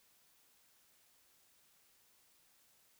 silence, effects white hiss -70 dBFS RMS until 2.99 s

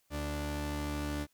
sawtooth tone pair together, 73.35 / 293.7 Hz, D2 / D4, -2 / 0 cents, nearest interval 2 octaves, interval 2402 cents, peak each -32 / -33 dBFS, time 0.1-1.27 s, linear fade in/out 50 ms, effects white hiss -73 dBFS RMS until 1.33 s

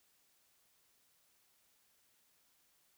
silence, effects white hiss -73 dBFS RMS until 2.97 s

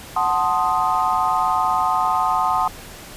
sine chord, F# diminished seventh, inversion none, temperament equal, 740 / 880 / 1046.5 / 1244.5 Hz, F#5 / A5 / C6 / Eb6, 0 / 0 / 0 / 0 cents, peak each -22 dBFS, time 0.16-2.68 s, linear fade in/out 5 ms, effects pink hiss -38 dBFS RMS until 3.16 s + resampled to 32000 Hz

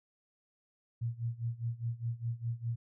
sine tone with tremolo, 117 Hz, A#2, 7 cents sharp, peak -30 dBFS, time 1.01-2.76 s, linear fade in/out 10 ms, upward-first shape sine, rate 4.9 Hz, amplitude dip 90%, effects none

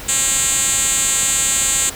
5% pulse tone with band-pass filter, 270 Hz, C#4, 45 cents flat, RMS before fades -17 dBFS, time 0.08-1.9 s, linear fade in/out 10 ms, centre 7500 Hz, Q 3.5, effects pink hiss -32 dBFS RMS until 1.95 s

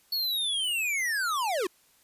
square linear sweep, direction down, 4431 to 329.6 Hz, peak -27 dBFS, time 0.12-1.67 s, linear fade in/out 5 ms, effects white hiss -63 dBFS RMS until 2.03 s + resampled to 32000 Hz

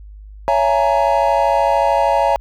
triangle chord, A# half-diminished seventh, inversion first, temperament just, 559.4 / 671.3 / 839.1 / 932.3 Hz, C#5 / E5 / G#5 / A#5, +16 / +31 / +18 / 0 cents, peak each -16 dBFS, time 0.48-2.36 s, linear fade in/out 0 ms, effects added 51 Hz sine -34 dBFS peak until 2.4 s

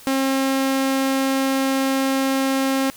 sawtooth tone, 268.4 Hz, C4, 44 cents sharp, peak -14 dBFS, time 0.07-2.9 s, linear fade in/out 0 ms, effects white hiss -44 dBFS RMS until 2.96 s

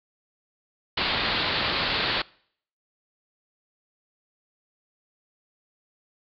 white low-pass noise, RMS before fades -26 dBFS, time 0.97-2.22 s, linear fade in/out 5 ms, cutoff 4600 Hz, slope 96 dB/octave, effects noise-tail reverb RT60 0.6 s tail -24 dB re dry

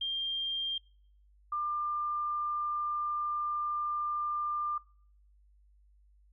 sine tone pair in turn, 3192 / 1195.6 Hz, G7 / D6, +31 / +31 cents, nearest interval octave + perfect fourth, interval 1700 cents, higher first, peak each -31 / -30 dBFS, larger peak second, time 0.01-0.78 / 1.52-4.78 s, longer second, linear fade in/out 5 ms, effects noise-tail reverb RT60 0.6 s tail -25 dB re dry + added 50 Hz sine -60 dBFS peak until 6.32 s

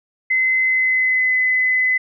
sine tone with pitch glide, 2049 to 2021 Hz, C7 to B6, -37 to +39 cents, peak -14 dBFS, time 0.3-1.98 s, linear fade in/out 10 ms, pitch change -24 cents, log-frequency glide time 0.62-1.39 s, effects none

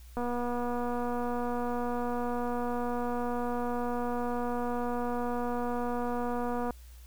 click train, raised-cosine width 1 ms, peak -21 dBFS, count 1583, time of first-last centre 0.17-6.707 s, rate 242 Hz, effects added 60 Hz sine -47 dBFS peak until 7.06 s + white hiss -60 dBFS RMS until 7.06 s

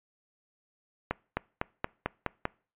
accelerating click train, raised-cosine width 0.5 ms, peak -13 dBFS, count 7, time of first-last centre 1.11-2.454 s, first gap 260 ms, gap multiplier 0.94, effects noise-tail reverb RT60 0.4 s tail -24 dB re dry + resampled to 8000 Hz

